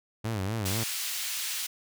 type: tone with vibrato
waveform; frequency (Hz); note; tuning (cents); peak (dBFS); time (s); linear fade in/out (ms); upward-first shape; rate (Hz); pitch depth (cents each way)
sawtooth; 103.7; G#2; -2; -25; 0.24-0.84; 10; sine; 4; 180
type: high-pass noise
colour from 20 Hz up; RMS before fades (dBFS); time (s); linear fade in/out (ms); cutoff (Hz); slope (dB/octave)
pink; -33; 0.65-1.67; 10; 2700; 12
effects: none